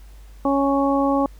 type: harmonic tone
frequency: 277.2 Hz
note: C#4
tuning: in tune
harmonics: 1 / 2 / 3 / 4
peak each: -19 / -22 / -24 / -25 dBFS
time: 0.45-1.26 s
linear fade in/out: 2 ms
effects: added 50 Hz sine -40 dBFS peak until 1.39 s + pink hiss -55 dBFS RMS until 1.39 s